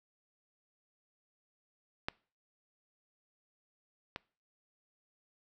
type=clicks; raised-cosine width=0.3 ms; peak=-17 / -22 dBFS; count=2; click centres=2.085 / 4.161 s; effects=noise-tail reverb RT60 0.4 s tail -24 dB re dry